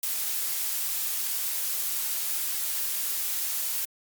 blue noise, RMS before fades -29 dBFS, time 0.03-3.85 s, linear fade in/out 2 ms, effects Opus 48 kbps

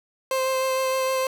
30% pulse tone with vibrato, 524 Hz, C5, 2 cents sharp, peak -19 dBFS, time 0.31-1.27 s, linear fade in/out 2 ms, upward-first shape sine, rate 6.5 Hz, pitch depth 12 cents each way, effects none

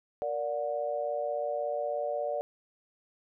sine chord, Bb augmented, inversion none, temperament just, 466.2 / 582.7 / 728.4 Hz, Bb4 / D5 / F#5, 0 / -14 / -27 cents, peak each -37 / -31 / -36 dBFS, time 0.22-2.41 s, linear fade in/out 0 ms, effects none

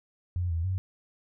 sine tone with pitch steps, 88.9 / 82.8 / 93.7 Hz, F2 / E2 / F#2, +31 / +8 / +22 cents, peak -26 dBFS, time 0.36-0.78 s, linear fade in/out 0 ms, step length 140 ms, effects none

